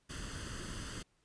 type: noise with comb filter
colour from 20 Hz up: pink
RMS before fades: -43 dBFS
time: 0.09-1.03 s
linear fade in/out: 10 ms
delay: 0.64 ms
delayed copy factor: +0.7
effects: pink hiss -75 dBFS RMS until 1.24 s + resampled to 22050 Hz

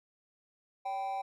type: tone with amplitude modulation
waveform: triangle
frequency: 778 Hz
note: G5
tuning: 13 cents flat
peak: -28 dBFS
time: 0.85-1.22 s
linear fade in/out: 10 ms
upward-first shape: sine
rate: 215 Hz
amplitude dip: 65%
effects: none

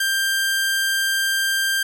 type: tone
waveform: sawtooth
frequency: 1584 Hz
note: G6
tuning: 18 cents sharp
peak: -15 dBFS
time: 0-1.83 s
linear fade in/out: 5 ms
effects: none

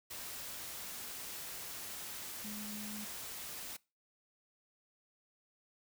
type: tone in noise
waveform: sine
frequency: 210.2 Hz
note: G#3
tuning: 21 cents sharp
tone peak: -44 dBFS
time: 2.44-3.05 s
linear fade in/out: 10 ms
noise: white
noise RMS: -45 dBFS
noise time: 0.1-3.77 s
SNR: -2 dB
effects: noise-tail reverb RT60 0.3 s tail -23 dB re dry

